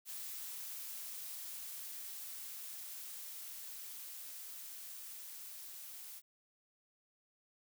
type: noise with level ramp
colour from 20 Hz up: blue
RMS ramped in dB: -45 to -50 dBFS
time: 0.05-6.22 s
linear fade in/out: 50 ms
effects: none